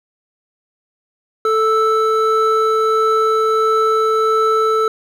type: tone pair together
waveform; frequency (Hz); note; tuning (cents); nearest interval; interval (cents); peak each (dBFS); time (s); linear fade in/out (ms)
triangle; 440 / 1318.5; A4 / E6; 0 / 0; octave + perfect fifth; 1900; -13; 1.45-4.88; 2
effects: none